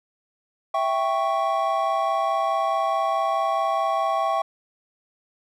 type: chord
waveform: triangle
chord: C# diminished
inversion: first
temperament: equal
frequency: 659.3 / 784 / 1108.7 Hz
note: E5 / G5 / C#6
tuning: 0 / 0 / 0 cents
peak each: -23 dBFS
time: 0.74-4.42 s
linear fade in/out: 5 ms
effects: none